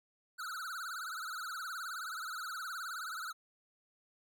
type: tone with vibrato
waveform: square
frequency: 1389 Hz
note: F6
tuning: 10 cents flat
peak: -40 dBFS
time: 0.38-3.33 s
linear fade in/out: 20 ms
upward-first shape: triangle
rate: 19 Hz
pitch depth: 190 cents each way
effects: none